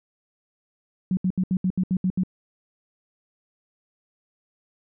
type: tone bursts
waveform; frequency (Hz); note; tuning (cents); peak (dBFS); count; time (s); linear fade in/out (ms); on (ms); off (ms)
sine; 185; F#3; 0; -19; 9; 1.11-2.235; 2; 61; 72
effects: none